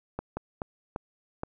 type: slowing click train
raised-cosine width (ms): 1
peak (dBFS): -18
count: 5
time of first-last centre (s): 0.19-1.434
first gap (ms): 180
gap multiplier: 1.38
effects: none